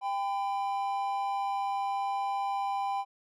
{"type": "tone pair together", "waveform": "triangle", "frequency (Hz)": [792.1, 1007], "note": ["G5", "B5"], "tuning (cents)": [18, 33], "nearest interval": "major third", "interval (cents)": 415, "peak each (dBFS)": [-28, -33], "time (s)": [0.01, 3.05], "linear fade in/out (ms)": 50, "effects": []}